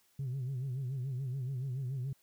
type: tone with vibrato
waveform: sine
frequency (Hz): 130.81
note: C3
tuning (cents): 0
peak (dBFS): -32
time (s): 0.19-2.13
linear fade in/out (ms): 5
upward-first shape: sine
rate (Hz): 7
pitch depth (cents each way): 110
effects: tanh soft clip ceiling -32 dBFS + white hiss -70 dBFS RMS until 2.22 s